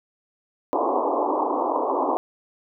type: band-pass noise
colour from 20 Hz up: white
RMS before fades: -23 dBFS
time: 0.73-2.17 s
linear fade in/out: 0 ms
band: 260 to 1100 Hz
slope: 96 dB/octave
effects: none